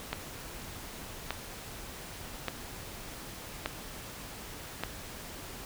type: click train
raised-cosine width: 0.3 ms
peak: -15 dBFS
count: 5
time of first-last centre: 0.13-4.836 s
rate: 0.85 Hz
effects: pink hiss -44 dBFS RMS until 5.65 s